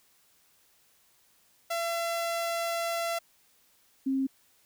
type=tone pair in turn; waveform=sawtooth / sine; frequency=676 / 267.7 Hz; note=E5 / C4; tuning=+43 / +40 cents; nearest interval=octave + major third; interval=1603 cents; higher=first; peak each=-25 dBFS; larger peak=neither; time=1.7-3.19 / 4.06-4.27 s; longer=first; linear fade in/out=10 ms; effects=white hiss -65 dBFS RMS until 4.65 s